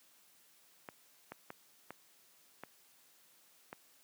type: clicks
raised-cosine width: 0.5 ms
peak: -29 dBFS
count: 6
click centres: 0.888 / 1.32 / 1.504 / 1.906 / 2.636 / 3.729 s
effects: white hiss -66 dBFS RMS until 4.03 s + high-pass 150 Hz 12 dB/octave